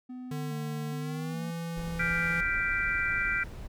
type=tone with vibrato; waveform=triangle; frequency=240.4 Hz; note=B3; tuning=46 cents flat; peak=-36 dBFS; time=0.09-1.51 s; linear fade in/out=10 ms; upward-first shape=square; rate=1.2 Hz; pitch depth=79 cents each way
type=tone with pitch glide; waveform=square; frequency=150 to 167.4 Hz; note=D3 to E3; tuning=+37 to +27 cents; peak=-34 dBFS; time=0.31-2.41 s; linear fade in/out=5 ms; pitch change=+190 cents; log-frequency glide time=1-1.46 s
type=noise; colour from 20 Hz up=brown; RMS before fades=-40 dBFS; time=1.76-3.68 s; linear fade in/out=20 ms
type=chord; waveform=sine; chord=G dominant seventh; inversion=third; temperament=equal; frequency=1396.9 / 1568 / 1975.5 / 2349 Hz; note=F6 / G6 / B6 / D7; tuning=0 / 0 / 0 / 0 cents; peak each=-32 dBFS; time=1.99-3.44 s; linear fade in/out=10 ms
effects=none